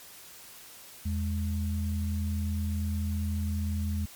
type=tone pair together; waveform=sine; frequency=82.48 / 208 Hz; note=E2 / G#3; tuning=+2 / +3 cents; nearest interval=octave + major third; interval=1601 cents; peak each=-28 / -34 dBFS; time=1.05-4.06 s; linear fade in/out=10 ms; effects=white hiss -49 dBFS RMS until 4.15 s + MP3 96 kbps